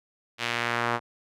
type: tone with band-pass filter sweep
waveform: sawtooth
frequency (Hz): 118.5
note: A#2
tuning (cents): +29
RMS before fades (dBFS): -28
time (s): 0.38-1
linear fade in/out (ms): 50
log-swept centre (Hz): 2900 to 1100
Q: 1.3
effects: none